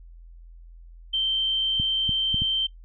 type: tone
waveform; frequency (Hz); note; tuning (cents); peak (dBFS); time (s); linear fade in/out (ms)
sine; 3123; G7; -7; -21; 1.13-2.67; 10
type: clicks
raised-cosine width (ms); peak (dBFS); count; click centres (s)
5; -17; 4; 1.799 / 2.093 / 2.344 / 2.42
effects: noise-tail reverb RT60 0.1 s tail -19 dB re dry + added 42 Hz sine -43 dBFS peak until 2.84 s